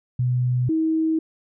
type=tone pair in turn; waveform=sine; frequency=124.7 / 319.5 Hz; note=B2 / D#4; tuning=+17 / +46 cents; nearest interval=octave + major third; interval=1629 cents; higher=second; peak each=-18 dBFS; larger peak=neither; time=0.19-0.69 / 0.69-1.19 s; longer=neither; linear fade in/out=5 ms; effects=none